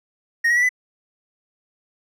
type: tone with pitch steps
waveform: triangle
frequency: 1864.7 / 1909.4 / 1955.1 / 2002 Hz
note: A#6 / A#6 / B6 / B6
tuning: 0 / +41 / -18 / +23 cents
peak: -13 dBFS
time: 0.44-0.692 s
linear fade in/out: 10 ms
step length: 63 ms
effects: none